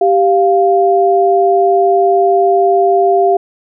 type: tone pair together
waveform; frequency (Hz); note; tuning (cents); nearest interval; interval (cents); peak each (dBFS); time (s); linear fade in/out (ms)
sine; 391.7 / 698.5; G4 / F5; -1 / 0; minor seventh; 1001; -10; 0.01-3.37; 5
effects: none